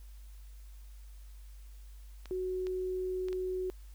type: clicks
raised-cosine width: 0.2 ms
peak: -30 dBFS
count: 4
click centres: 2.257 / 2.669 / 3.285 / 3.329 s
type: tone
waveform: sine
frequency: 370 Hz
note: F#4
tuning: in tune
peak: -32 dBFS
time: 2.31-3.7 s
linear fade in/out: 0 ms
effects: added 50 Hz sine -47 dBFS peak until 3.94 s + white hiss -65 dBFS RMS until 3.94 s